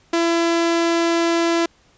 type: tone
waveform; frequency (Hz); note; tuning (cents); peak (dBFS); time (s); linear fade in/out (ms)
sawtooth; 336.2; E4; +34; -12; 0.13-1.66; 5
effects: pink hiss -56 dBFS RMS until 1.97 s + resampled to 16000 Hz